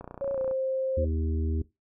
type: click train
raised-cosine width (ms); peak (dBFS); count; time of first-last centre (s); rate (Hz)
1; -26; 16; 0.01-0.512; 29.9
type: tone with pitch glide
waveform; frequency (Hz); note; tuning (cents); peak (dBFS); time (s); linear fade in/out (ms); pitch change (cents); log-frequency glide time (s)
sine; 552 to 527.1; C#5 to C5; -7 to +13; -26; 0.21-1.05; 10; -80; 0.34-0.39
type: harmonic tone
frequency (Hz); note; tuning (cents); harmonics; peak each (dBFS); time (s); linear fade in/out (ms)
79.2; D#2; +31; 1 / 3 / 4 / 5; -26 / -36 / -38 / -40; 0.97-1.62; 5
effects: noise-tail reverb RT60 0.2 s tail -17 dB re dry